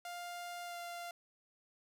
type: tone with pitch glide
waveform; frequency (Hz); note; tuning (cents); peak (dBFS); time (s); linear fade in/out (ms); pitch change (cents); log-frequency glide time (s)
sawtooth; 701 to 694.2; F5 to F5; +6 to -11; -39; 0.05-1.11; 2; -17; 0.64-0.77
effects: none